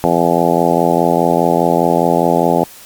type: harmonic tone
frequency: 84.9 Hz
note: F2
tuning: 48 cents flat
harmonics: 2 / 3 / 4 / 5 / 6 / 7 / 8 / 9 / 10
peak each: -19 / -19 / -19 / -19 / -19 / -19 / -19 / -19 / -19 dBFS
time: 0.04-2.64 s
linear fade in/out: 0 ms
effects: white hiss -38 dBFS RMS until 2.85 s + Opus 48 kbps